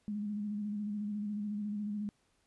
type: tone with vibrato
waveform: sine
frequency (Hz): 207.7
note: G#3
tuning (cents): 0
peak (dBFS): -34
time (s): 0.08-2.09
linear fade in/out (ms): 0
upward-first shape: square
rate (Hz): 14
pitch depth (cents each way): 30
effects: pink hiss -74 dBFS RMS until 2.46 s + resampled to 24000 Hz